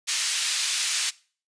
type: band-pass noise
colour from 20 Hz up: white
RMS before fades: -26 dBFS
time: 0.07-1.11 s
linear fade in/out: 20 ms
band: 2200 to 7100 Hz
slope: 12 dB/octave
effects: noise-tail reverb RT60 0.4 s tail -21 dB re dry + resampled to 22050 Hz